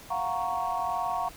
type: chord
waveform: sine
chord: Gb major seventh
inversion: third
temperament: equal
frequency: 698.5 / 740 / 932.3 / 1108.7 Hz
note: F5 / Gb5 / Bb5 / Db6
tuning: 0 / 0 / 0 / 0 cents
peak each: -32 dBFS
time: 0.1-1.29 s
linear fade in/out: 10 ms
effects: tanh soft clip ceiling -18 dBFS + pink hiss -48 dBFS RMS until 1.36 s